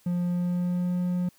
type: tone with pitch glide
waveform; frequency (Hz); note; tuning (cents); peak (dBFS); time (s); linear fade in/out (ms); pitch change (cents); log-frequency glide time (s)
triangle; 176.2 to 178.76; F3 to F3; +16 to +41; -22; 0.06-1.29; 5; +25; 0.24-0.96
effects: white hiss -61 dBFS RMS until 1.38 s